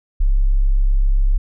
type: tone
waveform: sine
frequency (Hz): 33.79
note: C#1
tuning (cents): -43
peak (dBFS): -11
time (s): 0.2-1.38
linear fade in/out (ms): 10
effects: none